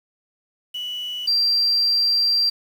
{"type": "tone pair in turn", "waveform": "sine", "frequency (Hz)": [2954, 4720], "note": ["F#7", "D8"], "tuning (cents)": [-3, 8], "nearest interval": "minor sixth", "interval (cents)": 811, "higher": "second", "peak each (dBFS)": [-26, -15], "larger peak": "second", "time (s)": [[0.74, 1.27], [1.27, 2.5]], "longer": "second", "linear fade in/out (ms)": 10, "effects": ["tanh soft clip ceiling -11 dBFS", "7-bit"]}